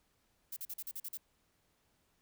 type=noise bursts; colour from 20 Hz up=violet; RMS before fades=-42 dBFS; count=8; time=0.52-1.174 s; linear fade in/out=5 ms; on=45 ms; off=42 ms; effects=pink hiss -75 dBFS RMS until 2.21 s